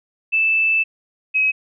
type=tone pair in turn; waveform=sine; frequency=2637 / 2549 Hz; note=E7 / D#7; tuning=0 / +41 cents; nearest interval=minor second; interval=59 cents; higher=first; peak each=-14 dBFS; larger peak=neither; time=0.32-0.84 / 1.34-1.52 s; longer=first; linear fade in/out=20 ms; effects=none